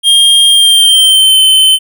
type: tone with pitch glide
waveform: square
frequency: 3220 to 3071 Hz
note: G7 to G7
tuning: +46 to -36 cents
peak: -4 dBFS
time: 0.03-1.79 s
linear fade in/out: 50 ms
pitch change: -82 cents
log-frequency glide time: 0.47-1.41 s
effects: none